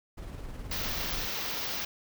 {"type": "noise with tremolo", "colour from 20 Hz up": "brown", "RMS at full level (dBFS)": -38, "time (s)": [0.17, 1.29], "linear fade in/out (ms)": 10, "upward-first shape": "square", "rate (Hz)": 19, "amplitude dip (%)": 30}
{"type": "band-stop noise", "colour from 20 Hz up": "white", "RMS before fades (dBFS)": -34, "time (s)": [0.71, 1.85], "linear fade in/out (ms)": 5, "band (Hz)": [6100, 15000], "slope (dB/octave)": 48}
{"effects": []}